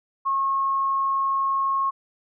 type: tone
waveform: sine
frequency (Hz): 1087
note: C#6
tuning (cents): -34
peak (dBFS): -20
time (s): 0.25-1.91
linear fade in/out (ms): 20
effects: none